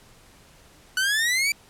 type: exponential sweep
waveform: sawtooth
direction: up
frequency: 1480 to 2349 Hz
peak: -17 dBFS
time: 0.97-1.52 s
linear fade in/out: 2 ms
effects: pink hiss -53 dBFS RMS until 1.69 s + low-pass 12000 Hz 12 dB/octave